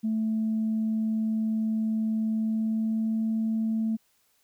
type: tone with pitch glide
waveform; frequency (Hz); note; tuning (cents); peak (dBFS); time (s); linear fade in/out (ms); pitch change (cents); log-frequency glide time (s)
sine; 220 to 222; A3 to A3; 0 to +16; -23; 0.03-3.97; 20; +16; 2.29-3.23
effects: tanh soft clip ceiling -20 dBFS + white hiss -68 dBFS RMS until 4.43 s